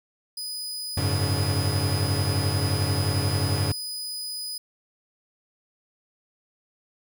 sawtooth tone, 4978 Hz, D#8, in tune, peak -28 dBFS, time 0.37-4.58 s, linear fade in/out 5 ms
45% pulse chord, F# suspended second, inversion none, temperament equal with one note detuned, 92.5 / 103.83 / 140.61 Hz, F#2 / G#2 / C#3, 0 / 0 / +25 cents, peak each -26 / -27 / -29 dBFS, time 0.97-3.72 s, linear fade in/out 5 ms
effects none

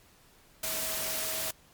sine tone in noise, 640 Hz, D#5, 49 cents sharp, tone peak -42 dBFS, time 0.63-1.51 s, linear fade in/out 5 ms, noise white, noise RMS -33 dBFS, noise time 0.63-1.51 s, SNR -12 dB, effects pink hiss -60 dBFS RMS until 1.73 s + MP3 96 kbps

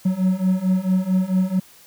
triangle beating tone pair, 183.8 / 188.3 Hz, F#3 / F#3, -11 / +31 cents, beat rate 4.5 Hz, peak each -19 / -17 dBFS, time 0.05-1.6 s, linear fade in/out 10 ms, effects white hiss -49 dBFS RMS until 1.86 s

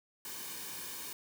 white noise with comb filter, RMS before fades -43 dBFS, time 0.25-1.13 s, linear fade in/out 2 ms, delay 1.5 ms, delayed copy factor -0.65, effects none

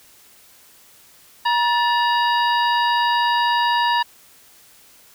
harmonic tone with a mistuned harmonic, 952 Hz, A#5, 36 cents sharp, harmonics 1 / 2 / 3 / 4 / 5, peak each -17 / -23 / -27 / -29 / -31 dBFS, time 1.45-4.03 s, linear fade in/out 10 ms, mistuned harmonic 2, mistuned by -140 cents, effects white hiss -50 dBFS RMS until 5.14 s

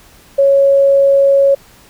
sine tone, 553 Hz, C#5, 4 cents flat, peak -6 dBFS, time 0.38-1.55 s, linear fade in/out 10 ms, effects pink hiss -44 dBFS RMS until 1.89 s

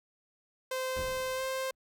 sawtooth tone with pitch glide, 518 to 525.5 Hz, C5 to C5, -17 to +7 cents, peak -28 dBFS, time 0.71-1.71 s, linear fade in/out 5 ms, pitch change +24 cents, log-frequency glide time 1.35-1.42 s
brown noise with exponential decay, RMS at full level -38 dBFS, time 0.96-1.75 s, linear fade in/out 5 ms, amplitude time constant 170 ms
effects none

